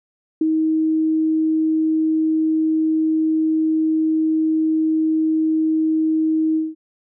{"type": "tone with ADSR envelope", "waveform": "sine", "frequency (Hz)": 316.3, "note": "D#4", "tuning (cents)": 29, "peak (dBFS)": -12, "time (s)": [0.41, 6.75], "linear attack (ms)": 5, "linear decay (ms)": 12, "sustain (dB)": -3, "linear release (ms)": 190, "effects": []}